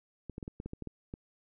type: clicks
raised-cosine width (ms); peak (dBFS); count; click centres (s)
3; -27; 10; 0.297 / 0.381 / 0.428 / 0.479 / 0.601 / 0.66 / 0.734 / 0.823 / 0.873 / 1.139
effects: none